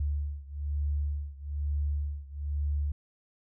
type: beating tone pair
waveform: sine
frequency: 72.3 / 73.4 Hz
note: D2 / D2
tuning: -27 / 0 cents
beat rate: 1.1 Hz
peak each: -31 / -33 dBFS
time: 0-2.92 s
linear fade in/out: 5 ms
effects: none